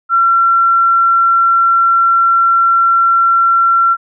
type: tone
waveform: sine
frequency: 1360 Hz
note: F6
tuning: 46 cents flat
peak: -7 dBFS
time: 0.09-3.97 s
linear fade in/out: 50 ms
effects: none